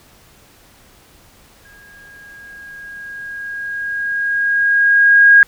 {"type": "tone with exponential growth", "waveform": "sine", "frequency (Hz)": 1634, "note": "G#6", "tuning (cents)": -29, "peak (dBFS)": -3, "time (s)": [1.65, 5.43], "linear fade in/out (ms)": 1, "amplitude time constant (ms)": 820, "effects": ["pink hiss -48 dBFS RMS until 5.47 s"]}